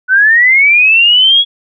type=linear sweep; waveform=sine; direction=up; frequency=1479 to 3360 Hz; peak=-4 dBFS; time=0.08-1.45 s; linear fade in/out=50 ms; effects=none